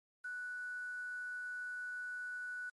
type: tone with quantisation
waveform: sine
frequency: 1480 Hz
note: F#6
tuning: in tune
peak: -40 dBFS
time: 0.24-2.7 s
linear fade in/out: 10 ms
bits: 10
effects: MP3 48 kbps

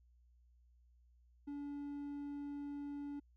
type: tone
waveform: triangle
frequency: 286.7 Hz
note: D4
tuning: 42 cents flat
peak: -40 dBFS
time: 1.47-3.2 s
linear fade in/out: 10 ms
effects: added 60 Hz sine -65 dBFS peak until 3.36 s

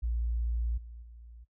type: tone with level steps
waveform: sine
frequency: 58 Hz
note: A#1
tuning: 8 cents flat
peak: -28 / -43 / -47 dBFS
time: 0.02-1.45 s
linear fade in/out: 20 ms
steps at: 0.77 / 1.02 s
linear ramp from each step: 10 ms
effects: noise-tail reverb RT60 0.1 s tail -18 dB re dry

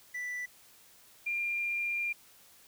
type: tone pair in turn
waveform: triangle / sine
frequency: 1975.5 / 2395 Hz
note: B6 / D7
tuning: 0 / +33 cents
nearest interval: minor third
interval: 333 cents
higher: second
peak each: -33 / -30 dBFS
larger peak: second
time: 0.14-0.46 / 1.26-2.13 s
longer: second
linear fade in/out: 10 ms
effects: white hiss -59 dBFS RMS until 2.67 s

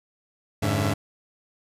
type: tone cluster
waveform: sawtooth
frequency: 87.7 / 103.2 / 147.7 / 280.2 / 668 Hz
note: F2 / G#2 / D3 / C#4 / E5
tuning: +8 / -10 / +10 / +19 / +23 cents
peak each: -29 / -20 / -25 / -27 / -28 dBFS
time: 0.62-0.94 s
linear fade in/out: 10 ms
effects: resampled to 32000 Hz

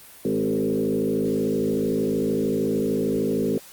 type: tone with frequency modulation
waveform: sine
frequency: 325 Hz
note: E4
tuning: 24 cents flat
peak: -20 dBFS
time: 0.25-3.58 s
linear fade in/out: 2 ms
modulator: 53.2 Hz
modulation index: 2.8
effects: white hiss -46 dBFS RMS until 3.72 s + Opus 32 kbps

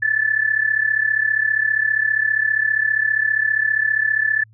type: tone with amplitude modulation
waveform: sine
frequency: 1745 Hz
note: A6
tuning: 15 cents flat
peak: -12 dBFS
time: 0.02-4.44 s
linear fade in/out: 10 ms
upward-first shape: sine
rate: 35 Hz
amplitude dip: 80%
effects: added 109 Hz sine -47 dBFS peak until 4.53 s

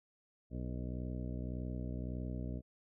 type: harmonic tone with a mistuned harmonic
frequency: 61.74 Hz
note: B1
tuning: in tune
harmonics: 1 / 2 / 3 / 4 / 5 / 6 / 7 / 8 / 9 / 10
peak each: -41 / -43 / -46 / -46 / -50 / -58 / -55 / -58 / -61 / -55 dBFS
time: 0.5-2.62 s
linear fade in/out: 50 ms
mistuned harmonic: 8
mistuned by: +27 cents
effects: none

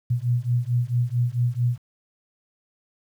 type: beating tone pair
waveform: sine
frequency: 119.3 / 123.8 Hz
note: A#2 / B2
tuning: +41 / +5 cents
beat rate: 4.5 Hz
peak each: -23 dBFS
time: 0.1-1.78 s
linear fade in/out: 10 ms
effects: 9-bit

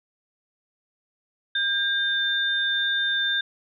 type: tone pair together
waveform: sine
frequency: 1603 / 3599 Hz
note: G6 / A7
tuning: +38 / +38 cents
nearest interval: octave + major second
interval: 1400 cents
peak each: -24 dBFS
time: 1.55-3.41 s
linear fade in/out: 5 ms
effects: none

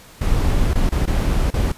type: noise with dropouts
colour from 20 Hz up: brown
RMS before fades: -17 dBFS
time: 0.21-1.72 s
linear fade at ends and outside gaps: 5 ms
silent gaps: 0.736-0.754 / 0.893-0.92 / 1.057-1.075 / 1.505-1.539 s
effects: pink hiss -44 dBFS RMS until 1.77 s + resampled to 32000 Hz

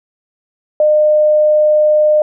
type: tone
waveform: sine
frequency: 607 Hz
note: D#5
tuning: 43 cents flat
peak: -7 dBFS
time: 0.8-2.22 s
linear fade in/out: 2 ms
effects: none

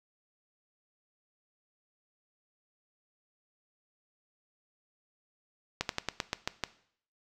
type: slowing click train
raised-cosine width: 0.2 ms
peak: -12 dBFS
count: 8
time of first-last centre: 5.81-6.637 s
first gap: 82 ms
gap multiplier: 1.12
effects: noise-tail reverb RT60 0.6 s tail -17 dB re dry

